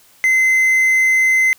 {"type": "tone with quantisation", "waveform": "triangle", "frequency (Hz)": 2058, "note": "C7", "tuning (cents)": -29, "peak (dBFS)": -9, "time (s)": [0.24, 1.53], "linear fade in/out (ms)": 0, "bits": 6, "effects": ["white hiss -50 dBFS RMS until 1.58 s"]}